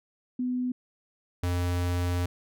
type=tone pair in turn; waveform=sine / square; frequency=250.2 / 88.46 Hz; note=B3 / F2; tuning=+23 / +23 cents; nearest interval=octave + tritone; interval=1800 cents; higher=first; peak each=-26 dBFS; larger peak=neither; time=0.39-0.72 / 1.43-2.26 s; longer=second; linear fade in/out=5 ms; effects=none